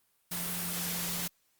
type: tone in noise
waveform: sine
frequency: 174.61 Hz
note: F3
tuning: in tune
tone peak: -40 dBFS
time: 0.31-1.28 s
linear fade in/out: 10 ms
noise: white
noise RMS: -35 dBFS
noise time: 0.31-1.28 s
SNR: -8 dB
effects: white hiss -72 dBFS RMS until 1.59 s + Opus 32 kbps